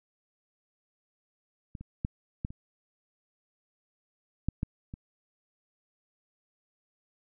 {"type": "clicks", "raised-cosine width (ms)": 5, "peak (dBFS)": [-27, -30, -17, -19, -30, -15, -17, -27], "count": 8, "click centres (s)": [1.752, 1.81, 2.049, 2.449, 2.505, 4.486, 4.631, 4.939], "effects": []}